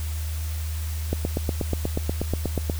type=click train; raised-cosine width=2 ms; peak=-11 dBFS; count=14; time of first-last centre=1.13-2.698 s; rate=8.29 Hz; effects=added 78 Hz sine -26 dBFS peak until 2.79 s + white hiss -40 dBFS RMS until 2.79 s